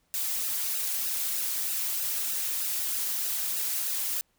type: noise with flanger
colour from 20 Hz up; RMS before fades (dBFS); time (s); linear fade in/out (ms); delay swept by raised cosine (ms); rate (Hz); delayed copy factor
blue; -30; 0.14-4.21; 0; 0.88 to 4.58; 3.2; -0.8
effects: pink hiss -71 dBFS RMS until 4.38 s